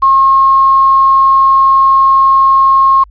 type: tone with quantisation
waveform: sine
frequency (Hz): 1078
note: C#6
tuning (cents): -49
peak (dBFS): -4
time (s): 0.02-3.04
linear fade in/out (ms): 10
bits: 5
effects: added 50 Hz sine -36 dBFS peak until 3.1 s + resampled to 11025 Hz